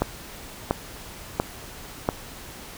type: click train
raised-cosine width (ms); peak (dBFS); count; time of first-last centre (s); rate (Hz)
1; -6; 4; 0.02-2.089; 1.45
effects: pink hiss -41 dBFS RMS until 2.77 s